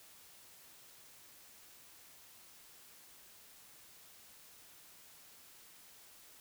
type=silence; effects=white hiss -59 dBFS RMS until 6.4 s